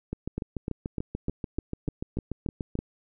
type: two click trains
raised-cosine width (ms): 3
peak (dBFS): -17 / -18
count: 9 / 19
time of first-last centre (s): 0.38-2.79 / 0.13-2.754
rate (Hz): 3.32 / 6.86
effects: none